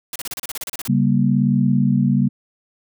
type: noise bursts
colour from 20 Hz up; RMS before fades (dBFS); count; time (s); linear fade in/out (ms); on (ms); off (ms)
white; -28; 13; 0.13-0.877; 2; 27; 33
type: chord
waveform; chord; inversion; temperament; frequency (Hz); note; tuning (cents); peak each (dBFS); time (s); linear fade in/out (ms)
sine; G diminished; second; equal with one note detuned; 138.59 / 196 / 236.9; Db3 / G3 / Bb3; 0 / 0 / +28; -18; 0.88-2.29; 20
effects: none